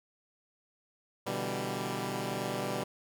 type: chord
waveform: 10% pulse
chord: E minor seventh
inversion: second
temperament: equal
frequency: 123.47 / 146.83 / 164.81 / 196 Hz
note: B2 / D3 / E3 / G3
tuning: 0 / 0 / 0 / 0 cents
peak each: -29 / -32 / -34 / -28 dBFS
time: 1.26-2.84 s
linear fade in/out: 10 ms
effects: none

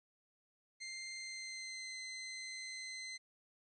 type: tone with pitch glide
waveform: 20% pulse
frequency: 2093 to 2057 Hz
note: C7 to C7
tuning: 0 to -30 cents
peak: -39 dBFS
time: 0.8-3.18 s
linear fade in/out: 20 ms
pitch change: -30 cents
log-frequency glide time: 1.15-1.98 s
effects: resampled to 24000 Hz + 13-bit

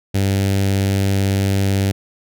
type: tone with notch filter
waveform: sawtooth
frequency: 98 Hz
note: G2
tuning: in tune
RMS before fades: -17 dBFS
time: 0.14-1.92 s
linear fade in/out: 10 ms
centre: 1100 Hz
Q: 0.95
effects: none

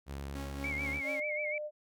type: tone with pitch glide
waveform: sawtooth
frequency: 69.5 to 72.96 Hz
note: C#2 to D2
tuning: +5 to -11 cents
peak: -35 dBFS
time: 0.06-1.02 s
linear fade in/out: 50 ms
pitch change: +84 cents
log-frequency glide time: 0.63-0.69 s
type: tone with tremolo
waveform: sawtooth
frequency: 274.9 Hz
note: C#4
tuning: 14 cents flat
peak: -36 dBFS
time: 0.35-1.2 s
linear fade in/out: 2 ms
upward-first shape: triangle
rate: 4.3 Hz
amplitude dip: 60%
type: tone with vibrato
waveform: sine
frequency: 2216 Hz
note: C#7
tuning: 1 cent flat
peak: -34 dBFS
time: 0.64-1.58 s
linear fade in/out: 2 ms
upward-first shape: sine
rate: 6.8 Hz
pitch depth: 88 cents each way
type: tone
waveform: sine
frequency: 602 Hz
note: D5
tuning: 43 cents sharp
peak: -36 dBFS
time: 1.03-1.71 s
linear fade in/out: 50 ms
effects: none

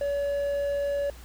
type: tone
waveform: triangle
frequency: 568 Hz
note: C#5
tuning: 42 cents sharp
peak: -23 dBFS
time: 0.01-1.1 s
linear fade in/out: 2 ms
effects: added 60 Hz sine -43 dBFS peak until 1.24 s + pink hiss -51 dBFS RMS until 1.24 s

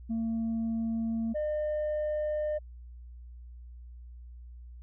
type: tone pair in turn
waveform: sine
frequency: 226.6 / 604.9 Hz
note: A#3 / D#5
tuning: -49 / -49 cents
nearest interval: octave + perfect fourth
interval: 1700 cents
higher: second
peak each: -26 dBFS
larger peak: neither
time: 0.09-1.34 / 1.34-2.59 s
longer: neither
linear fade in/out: 20 ms
effects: tanh soft clip ceiling -27 dBFS + added 60 Hz sine -44 dBFS peak until 4.82 s

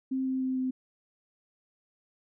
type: tone with pitch steps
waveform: sine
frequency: 263.1 / 261.4 / 259.8 / 258.1 Hz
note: C4 / C4 / C4 / C4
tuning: +10 / -1 / -12 / -23 cents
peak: -27 dBFS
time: 0.11-0.71 s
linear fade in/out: 10 ms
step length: 150 ms
effects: none

